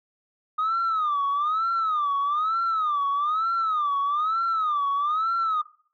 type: tone with vibrato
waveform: sine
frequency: 1234 Hz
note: D#6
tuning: 15 cents flat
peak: -20 dBFS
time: 0.58-5.62 s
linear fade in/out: 10 ms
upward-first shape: sine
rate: 1.1 Hz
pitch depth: 170 cents each way
effects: noise-tail reverb RT60 0.5 s tail -21 dB re dry + tanh soft clip ceiling -19 dBFS